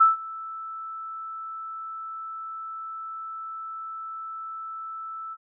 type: tone with ADSR envelope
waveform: sine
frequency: 1318.5 Hz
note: E6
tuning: in tune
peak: -11 dBFS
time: 0-5.37 s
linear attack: 12 ms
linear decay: 150 ms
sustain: -22 dB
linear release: 46 ms
effects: none